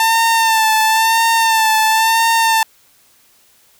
sawtooth tone with vibrato, 894 Hz, A5, 27 cents sharp, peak -7 dBFS, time 0-2.63 s, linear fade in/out 2 ms, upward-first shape sine, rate 0.98 Hz, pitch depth 37 cents each way, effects white hiss -52 dBFS RMS until 3.79 s

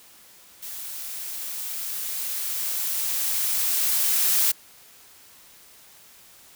blue noise with level ramp, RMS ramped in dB -36 to -20 dBFS, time 0.62-4.52 s, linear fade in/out 10 ms, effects white hiss -51 dBFS RMS until 6.55 s

